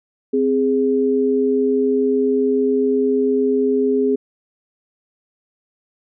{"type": "tone pair together", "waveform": "sine", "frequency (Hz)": [261.1, 414], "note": ["C4", "G#4"], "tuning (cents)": [-3, -5], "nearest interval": "minor sixth", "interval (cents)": 798, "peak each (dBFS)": [-18, -16], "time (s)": [0.33, 4.16], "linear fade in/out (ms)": 10, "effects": []}